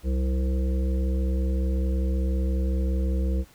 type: harmonic tone with a mistuned harmonic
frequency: 65.41 Hz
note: C2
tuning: in tune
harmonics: 1 / 3 / 5 / 7 / 8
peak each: -22 / -32 / -36 / -39 / -40 dBFS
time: 0.03-3.45 s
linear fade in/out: 50 ms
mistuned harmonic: 3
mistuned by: -56 cents
effects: pink hiss -55 dBFS RMS until 3.54 s